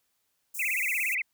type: high-pass noise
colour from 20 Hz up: white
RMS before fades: -37 dBFS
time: 0.54-1.15 s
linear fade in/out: 10 ms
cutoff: 6200 Hz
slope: 48 dB/octave
type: tone with vibrato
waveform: sine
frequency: 2300 Hz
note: D7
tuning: 37 cents flat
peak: -26 dBFS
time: 0.59-1.22 s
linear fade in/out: 5 ms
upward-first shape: sine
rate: 17 Hz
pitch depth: 260 cents each way
effects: white hiss -75 dBFS RMS until 1.33 s